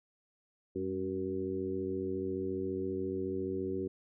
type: harmonic tone with a mistuned harmonic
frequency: 94.5 Hz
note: F#2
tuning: 37 cents sharp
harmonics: 1 / 2 / 3 / 4 / 5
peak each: -44 / -42 / -39 / -35 / -43 dBFS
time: 0.75-3.88 s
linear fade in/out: 10 ms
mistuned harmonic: 2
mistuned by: +72 cents
effects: none